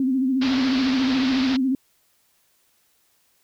sine tone with vibrato, 261.8 Hz, C4, 1 cent sharp, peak -18 dBFS, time 0-1.75 s, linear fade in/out 2 ms, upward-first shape sine, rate 14 Hz, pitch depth 67 cents each way
white low-pass noise, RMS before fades -30 dBFS, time 0.41-1.57 s, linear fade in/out 10 ms, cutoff 4900 Hz, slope 48 dB/octave
effects white hiss -64 dBFS RMS until 3.43 s

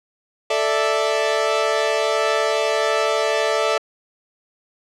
sawtooth chord, A suspended fourth, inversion none, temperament equal, 440 / 587.3 / 659.3 Hz, A4 / D5 / E5, 0 / 0 / 0 cents, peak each -18 dBFS, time 0.5-3.78 s, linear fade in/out 5 ms, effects low-pass 6000 Hz 12 dB/octave

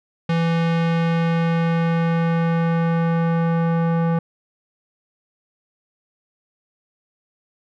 square tone with low-pass filter sweep, 166.5 Hz, E3, 18 cents sharp, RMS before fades -19 dBFS, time 0.29-4.19 s, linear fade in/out 5 ms, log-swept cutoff 3200 to 1200 Hz, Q 0.98, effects none

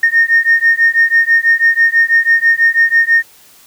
sine beating tone pair, 1834 / 1840.1 Hz, A#6 / A#6, -29 / -23 cents, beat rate 6.1 Hz, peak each -10 dBFS, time 0.03-3.23 s, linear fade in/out 5 ms, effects tanh soft clip ceiling -1 dBFS + white hiss -44 dBFS RMS until 3.66 s

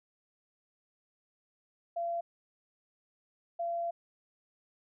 sine tone bursts at uneven times, 683 Hz, F5, 39 cents flat, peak -31 dBFS, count 2, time 1.96-2.21 / 3.59-3.91 s, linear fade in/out 10 ms, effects none

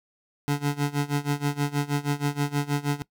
25% pulse tone with tremolo, 144.2 Hz, D3, 31 cents flat, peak -17 dBFS, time 0.48-3.02 s, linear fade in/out 0 ms, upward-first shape sine, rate 6.3 Hz, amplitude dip 90%, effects noise-tail reverb RT60 0.1 s tail -21 dB re dry

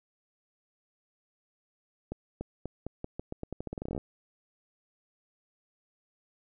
accelerating click train, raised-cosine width 2 ms, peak -22 dBFS, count 21, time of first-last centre 2.12-3.978 s, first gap 290 ms, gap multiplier 0.85, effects none

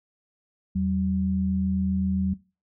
sine tone pair together, 82.41 / 190.1 Hz, E2 / F#3, 0 / +47 cents, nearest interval octave + major second, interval 1447 cents, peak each -29 / -23 dBFS, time 0.75-2.34 s, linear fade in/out 10 ms, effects noise-tail reverb RT60 0.3 s tail -19 dB re dry

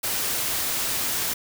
white noise, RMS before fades -26 dBFS, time 0.03-1.34 s, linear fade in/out 10 ms, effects none

